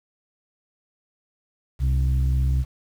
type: tone pair together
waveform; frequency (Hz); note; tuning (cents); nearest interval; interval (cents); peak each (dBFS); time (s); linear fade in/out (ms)
sine; 66.12 / 130.2; C2 / C3; +19 / -8; octave; 1173; -17 / -22; 1.79-2.65; 50
effects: tanh soft clip ceiling -15 dBFS + 8-bit